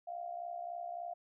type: tone with amplitude modulation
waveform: sine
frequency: 696 Hz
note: F5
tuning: 6 cents flat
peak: -36 dBFS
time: 0.07-1.14 s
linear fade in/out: 10 ms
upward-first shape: sine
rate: 63.5 Hz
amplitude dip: 70%
effects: none